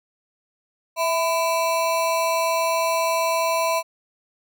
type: ring-modulated tone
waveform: square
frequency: 830.6 Hz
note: G#5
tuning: in tune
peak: -17 dBFS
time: 0.96-3.83 s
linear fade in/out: 50 ms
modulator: 174 Hz
effects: none